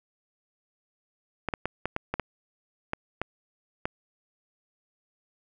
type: clicks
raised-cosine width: 0.5 ms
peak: -13 dBFS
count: 10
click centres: 1.487 / 1.538 / 1.656 / 1.856 / 1.964 / 2.14 / 2.197 / 2.934 / 3.216 / 3.855 s
effects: none